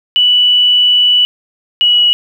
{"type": "tone pair in turn", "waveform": "sine", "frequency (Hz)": [2960, 2926], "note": ["F#7", "F#7"], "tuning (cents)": [0, -20], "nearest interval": "unison", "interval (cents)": 20, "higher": "first", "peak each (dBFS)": -6, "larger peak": "neither", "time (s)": [[0.16, 1.25], [1.81, 2.13]], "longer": "first", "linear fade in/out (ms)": 0, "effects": ["7-bit"]}